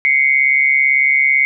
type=tone pair together; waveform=sine; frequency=2082 / 2220 Hz; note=C7 / C#7; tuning=-9 / +2 cents; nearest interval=minor second; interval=111 cents; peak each=-13 dBFS; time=0.05-1.45 s; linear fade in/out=0 ms; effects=none